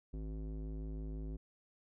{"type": "tone with low-pass filter", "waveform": "square", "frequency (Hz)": 53, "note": "G#1", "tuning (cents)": 36, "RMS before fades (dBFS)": -42, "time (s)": [0.13, 1.37], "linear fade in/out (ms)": 10, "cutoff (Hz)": 330, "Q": 1.6, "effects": []}